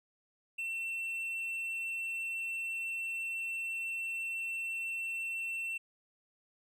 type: tone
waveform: triangle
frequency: 2697 Hz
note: E7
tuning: 39 cents sharp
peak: -33 dBFS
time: 0.58-5.78 s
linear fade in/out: 10 ms
effects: none